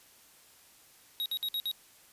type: tone bursts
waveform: square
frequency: 3800 Hz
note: A#7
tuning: 33 cents sharp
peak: -31 dBFS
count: 5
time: 1.2-1.714 s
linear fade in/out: 0 ms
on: 58 ms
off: 56 ms
effects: white hiss -59 dBFS RMS until 2.12 s + resampled to 32000 Hz